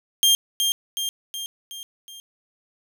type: tone with echo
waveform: sawtooth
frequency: 3199 Hz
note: G7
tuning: 34 cents sharp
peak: -11 dBFS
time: 0.23-0.35 s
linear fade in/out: 0 ms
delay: 370 ms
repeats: 5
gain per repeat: -5 dB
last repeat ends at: 2.2 s
effects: none